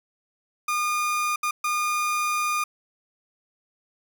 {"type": "tone bursts at uneven times", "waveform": "30% pulse", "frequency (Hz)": 1216, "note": "D#6", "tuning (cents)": -40, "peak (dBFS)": -20, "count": 3, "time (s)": [[0.68, 1.36], [1.43, 1.51], [1.64, 2.64]], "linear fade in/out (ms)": 5, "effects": []}